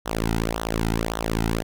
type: tone with flanger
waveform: sawtooth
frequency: 55.7 Hz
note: A1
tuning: 22 cents sharp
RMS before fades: -25 dBFS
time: 0.05-1.63 s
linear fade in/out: 20 ms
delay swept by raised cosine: 0.41 to 1.81 ms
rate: 1.8 Hz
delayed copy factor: -0.85
effects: none